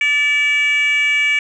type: tone with frequency modulation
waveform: sine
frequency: 2300 Hz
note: D7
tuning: 37 cents flat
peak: -11 dBFS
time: 0.01-1.39 s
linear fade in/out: 2 ms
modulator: 547 Hz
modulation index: 0.61
effects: tanh soft clip ceiling -10 dBFS